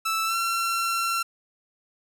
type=tone with pitch glide; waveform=sawtooth; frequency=1318.5 to 1357.9 Hz; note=E6 to F6; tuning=0 to -49 cents; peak=-20 dBFS; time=0.05-1.23 s; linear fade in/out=10 ms; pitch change=+51 cents; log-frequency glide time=0.25-0.35 s; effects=none